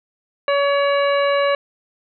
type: harmonic tone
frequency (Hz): 565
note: C#5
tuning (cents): +33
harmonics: 1 / 2 / 3 / 4 / 5 / 7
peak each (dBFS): -16 / -22 / -26 / -28 / -30 / -33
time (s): 0.48-1.55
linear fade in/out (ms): 2
effects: none